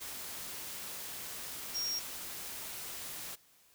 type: tone in noise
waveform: sine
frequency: 5588 Hz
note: F8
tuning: in tune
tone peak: -33 dBFS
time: 1.74-2 s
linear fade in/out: 20 ms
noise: white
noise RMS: -43 dBFS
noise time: 0-3.36 s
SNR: +7 dB
effects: white hiss -65 dBFS RMS until 3.74 s